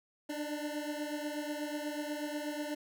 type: beating tone pair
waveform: 25% pulse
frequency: 294.6 / 302.8 Hz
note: D4 / D#4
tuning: +6 / -47 cents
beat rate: 8.2 Hz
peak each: -34 / -37 dBFS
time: 0.29-2.75 s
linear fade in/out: 10 ms
effects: none